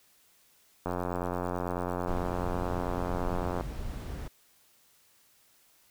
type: click train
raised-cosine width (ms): 1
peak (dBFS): -18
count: 246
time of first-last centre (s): 0.86-3.61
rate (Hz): 89.1
type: noise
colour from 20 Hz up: brown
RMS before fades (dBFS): -36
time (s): 2.07-4.28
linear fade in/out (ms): 5
effects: white hiss -64 dBFS RMS until 5.9 s